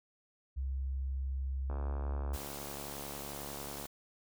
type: tone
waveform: sine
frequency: 66.7 Hz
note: C2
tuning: 34 cents sharp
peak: -33 dBFS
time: 0.56-2.37 s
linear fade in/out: 20 ms
type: click train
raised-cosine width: 1 ms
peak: -30 dBFS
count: 154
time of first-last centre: 1.7-3.855 s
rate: 71 Hz
type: noise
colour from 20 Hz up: white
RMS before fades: -46 dBFS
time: 2.33-3.87 s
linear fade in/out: 10 ms
effects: none